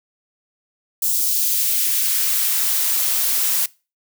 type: noise with high-pass filter sweep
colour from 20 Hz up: blue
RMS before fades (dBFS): -19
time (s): 1.02-3.66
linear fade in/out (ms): 5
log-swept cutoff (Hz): 6000 to 210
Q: 0.83
effects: noise-tail reverb RT60 0.3 s tail -22 dB re dry